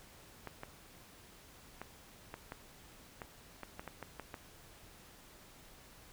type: clicks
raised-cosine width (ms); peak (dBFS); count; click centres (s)
0.5; -28; 12; 0.473 / 0.634 / 1.816 / 2.341 / 2.521 / 3.218 / 3.633 / 3.795 / 3.877 / 4.027 / 4.197 / 4.342
effects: pink hiss -58 dBFS RMS until 6.12 s